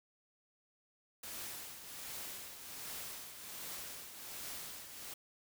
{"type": "noise with tremolo", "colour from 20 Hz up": "white", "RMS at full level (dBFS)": -44, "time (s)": [1.23, 5.14], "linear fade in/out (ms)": 5, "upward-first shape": "triangle", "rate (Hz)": 1.3, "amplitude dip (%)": 60, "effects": []}